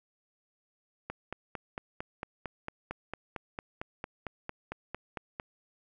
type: click train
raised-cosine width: 0.5 ms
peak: -21 dBFS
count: 20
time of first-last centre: 1.1-5.399 s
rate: 4.42 Hz
effects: none